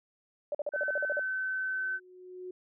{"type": "tone bursts", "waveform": "sine", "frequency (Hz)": 587.3, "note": "D5", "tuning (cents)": 0, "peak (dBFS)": -29, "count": 10, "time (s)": [0.52, 1.195], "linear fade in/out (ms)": 2, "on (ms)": 27, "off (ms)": 45}
{"type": "tone", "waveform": "sine", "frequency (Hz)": 1527, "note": "G6", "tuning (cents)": -46, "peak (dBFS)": -30, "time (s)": [0.72, 2], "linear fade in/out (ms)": 50}
{"type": "tone with exponential growth", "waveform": "sine", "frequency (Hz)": 365.5, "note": "F#4", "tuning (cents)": -21, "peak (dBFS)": -37, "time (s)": [1.4, 2.51], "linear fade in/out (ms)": 5, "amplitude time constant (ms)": 240}
{"effects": []}